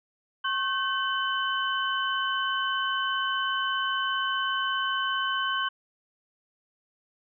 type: tone cluster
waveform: sine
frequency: 1084 / 1539 / 3028 Hz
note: C#6 / G6 / F#7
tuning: -39 / -32 / +39 cents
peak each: -29 / -29 / -31 dBFS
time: 0.44-5.69 s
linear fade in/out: 10 ms
effects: none